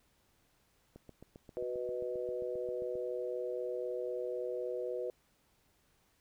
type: click train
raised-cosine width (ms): 2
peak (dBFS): -37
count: 16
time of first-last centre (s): 0.96-2.955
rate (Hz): 7.52
type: chord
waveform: sine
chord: B major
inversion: second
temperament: equal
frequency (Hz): 370 / 493.9 / 622.3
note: F#4 / B4 / D#5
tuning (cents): 0 / 0 / 0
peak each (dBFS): -40 / -37 / -43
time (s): 1.57-5.1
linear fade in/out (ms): 0
effects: pink hiss -72 dBFS RMS until 6.2 s